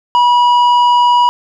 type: tone with tanh clipping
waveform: sine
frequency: 971 Hz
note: B5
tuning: 30 cents flat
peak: -8 dBFS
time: 0.15-1.29 s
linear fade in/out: 0 ms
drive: 8 dB
effects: none